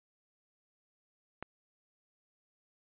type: click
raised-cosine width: 0.5 ms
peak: -24 dBFS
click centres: 1.426 s
effects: resampled to 8000 Hz